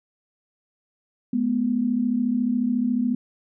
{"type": "tone pair together", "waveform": "sine", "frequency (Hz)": [212.6, 246.7], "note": ["G#3", "B3"], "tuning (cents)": [41, -2], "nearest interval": "minor third", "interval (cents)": 257, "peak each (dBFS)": [-25, -21], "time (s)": [1.33, 3.15], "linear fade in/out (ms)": 5, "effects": []}